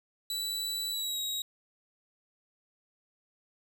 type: tone with pitch glide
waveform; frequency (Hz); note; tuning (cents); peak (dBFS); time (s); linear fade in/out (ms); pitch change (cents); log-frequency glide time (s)
sawtooth; 3951 to 3812; B7 to A#7; 0 to +38; -29; 0.3-1.42; 2; -62; 0.91-1.2
effects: none